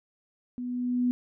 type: tone with level ramp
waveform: sine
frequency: 246.9 Hz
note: B3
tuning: in tune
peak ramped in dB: -32 to -21 dBFS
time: 0.58-1.11 s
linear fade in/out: 0 ms
effects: none